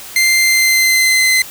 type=tone with pitch glide; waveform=sawtooth; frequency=2088 to 2053 Hz; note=C7 to C7; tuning=-4 to -33 cents; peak=-6 dBFS; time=0.16-1.42 s; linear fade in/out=2 ms; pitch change=-29 cents; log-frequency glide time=0.39-1.28 s; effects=white hiss -32 dBFS RMS until 1.5 s